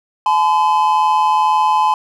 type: tone pair together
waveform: triangle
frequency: 856 / 1018 Hz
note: A5 / C6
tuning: -48 / -48 cents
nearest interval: minor third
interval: 300 cents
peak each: -12 dBFS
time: 0.26-1.94 s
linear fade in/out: 2 ms
effects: none